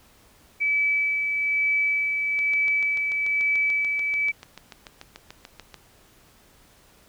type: tone with tremolo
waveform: sine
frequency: 2299 Hz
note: D7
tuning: 37 cents flat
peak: -19 dBFS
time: 0.6-4.32 s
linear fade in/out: 20 ms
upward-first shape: sine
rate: 1.1 Hz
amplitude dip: 35%
type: click train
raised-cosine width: 0.2 ms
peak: -22 dBFS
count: 24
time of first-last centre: 2.39-5.743 s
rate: 6.86 Hz
effects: pink hiss -56 dBFS RMS until 7.08 s